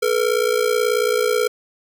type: ring-modulated tone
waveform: square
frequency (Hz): 458.4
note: A#4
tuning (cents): -29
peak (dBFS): -14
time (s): 0.02-1.48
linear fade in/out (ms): 10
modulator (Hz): 29.2
effects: none